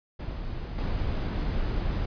brown noise with level steps, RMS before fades -34 / -28 dBFS, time 0.19-2.06 s, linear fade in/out 10 ms, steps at 0.78 s, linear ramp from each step 5 ms, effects resampled to 11025 Hz

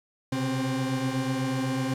40% pulse tone cluster, 127.1 / 135.2 / 263.3 Hz, C3 / C#3 / C4, -50 / -43 / +11 cents, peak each -31 / -33 / -27 dBFS, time 0.32-1.94 s, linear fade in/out 5 ms, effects low-pass 10000 Hz 12 dB/octave + 9-bit

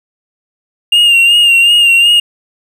triangle tone with vibrato, 2803 Hz, F7, 6 cents sharp, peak -3 dBFS, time 0.92-2.2 s, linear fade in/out 5 ms, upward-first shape sine, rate 2.7 Hz, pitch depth 42 cents each way, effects none

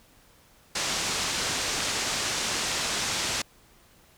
white low-pass noise, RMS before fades -29 dBFS, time 0.75-3.42 s, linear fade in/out 5 ms, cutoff 7300 Hz, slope 24 dB/octave, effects pink hiss -58 dBFS RMS until 4.17 s

